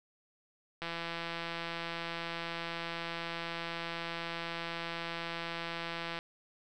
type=click train; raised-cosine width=0.3 ms; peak=-22 dBFS; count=903; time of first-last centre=0.82-6.189 s; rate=168 Hz; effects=none